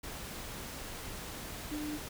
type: tone in noise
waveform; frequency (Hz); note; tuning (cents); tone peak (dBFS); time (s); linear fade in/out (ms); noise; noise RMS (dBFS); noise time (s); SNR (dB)
sine; 300; D4; +37; -36; 1.71-1.98; 10; pink; -43; 0.03-2.09; +4
effects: none